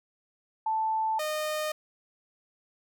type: tone pair in turn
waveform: sine / sawtooth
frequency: 880 / 613.5 Hz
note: A5 / D#5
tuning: 0 / -25 cents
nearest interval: tritone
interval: 625 cents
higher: first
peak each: -25 dBFS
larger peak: neither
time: 0.66-1.19 / 1.19-1.72 s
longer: neither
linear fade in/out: 5 ms
effects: none